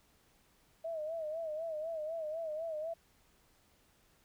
sine tone with vibrato, 636 Hz, D#5, 38 cents sharp, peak -36 dBFS, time 0.84-2.94 s, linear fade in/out 10 ms, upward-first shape sine, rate 4 Hz, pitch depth 86 cents each way, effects pink hiss -69 dBFS RMS until 4.24 s

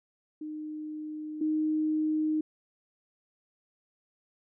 sine tone pair in turn, 306.5 / 309.7 Hz, D#4 / D#4, -26 / -8 cents, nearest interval unison, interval 18 cents, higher second, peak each -35 / -25 dBFS, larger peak second, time 0.41-1.41 / 1.41-2.41 s, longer neither, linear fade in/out 5 ms, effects none

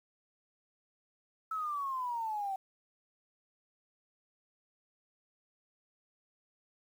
sine exponential sweep, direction down, 1318.5 to 760 Hz, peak -33 dBFS, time 1.51-2.56 s, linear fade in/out 5 ms, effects 10-bit

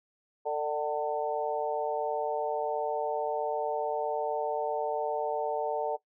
harmonic tone with a mistuned harmonic, 149.2 Hz, D3, 28 cents sharp, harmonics 3 / 4 / 5 / 6, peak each -32 / -33 / -34 / -35 dBFS, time 0.45-5.97 s, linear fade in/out 20 ms, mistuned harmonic 5, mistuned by +18 cents, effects noise-tail reverb RT60 0.1 s tail -18 dB re dry

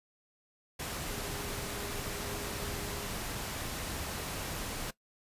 sine tone in noise, 408 Hz, G#4, 31 cents flat, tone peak -46 dBFS, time 1.1-3.07 s, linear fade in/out 10 ms, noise pink, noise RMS -38 dBFS, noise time 0.79-4.91 s, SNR -11 dB, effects noise-tail reverb RT60 0.1 s tail -19 dB re dry + resampled to 32000 Hz

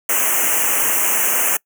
white band-stop noise, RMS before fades -17 dBFS, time 0.09-1.57 s, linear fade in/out 5 ms, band 3000 to 5900 Hz, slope 96 dB/octave, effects noise-tail reverb RT60 0.1 s tail -25 dB re dry + high-pass 300 Hz 12 dB/octave

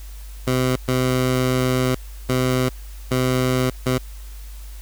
15% pulse tone bursts at uneven times, 128 Hz, C3, 38 cents flat, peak -11 dBFS, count 5, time 0.47-0.76 / 0.88-1.95 / 2.29-2.69 / 3.11-3.7 / 3.86-3.98 s, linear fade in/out 5 ms, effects added 50 Hz sine -33 dBFS peak until 4.81 s + white hiss -47 dBFS RMS until 4.81 s

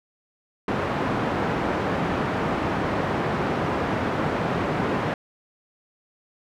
pink band-pass noise, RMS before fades -25 dBFS, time 0.68-5.14 s, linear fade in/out 2 ms, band 130 to 1500 Hz, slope 12 dB/octave, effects none

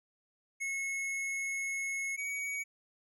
square tone pair in turn, 2183 / 2253 Hz, C#7 / C#7, -27 / +28 cents, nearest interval minor second, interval 55 cents, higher second, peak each -34 / -35 dBFS, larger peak first, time 0.6-2.17 / 2.17-2.64 s, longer first, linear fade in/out 20 ms, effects low-pass 12000 Hz 12 dB/octave

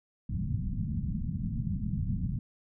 white low-pass noise, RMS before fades -32 dBFS, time 0.29-2.39 s, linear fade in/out 5 ms, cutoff 210 Hz, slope 48 dB/octave, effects none

